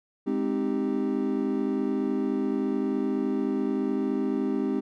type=chord; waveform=triangle; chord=Ab major seventh; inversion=none; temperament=equal; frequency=207.7 / 261.6 / 311.1 / 392 Hz; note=Ab3 / C4 / Eb4 / G4; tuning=0 / 0 / 0 / 0 cents; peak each=-29 / -26 / -29 / -29 dBFS; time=0.26-4.81 s; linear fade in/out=20 ms; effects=none